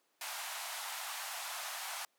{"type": "band-pass noise", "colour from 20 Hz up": "pink", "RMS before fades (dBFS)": -42, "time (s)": [0.21, 2.05], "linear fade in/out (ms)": 2, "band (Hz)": [670, 15000], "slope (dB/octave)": 48, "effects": ["pink hiss -75 dBFS RMS until 2.18 s", "high-pass 400 Hz 12 dB/octave"]}